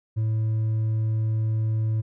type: tone with hard clipping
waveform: sine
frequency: 110 Hz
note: A2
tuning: in tune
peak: -22 dBFS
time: 0.16-2.02 s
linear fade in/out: 20 ms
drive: 2 dB
effects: none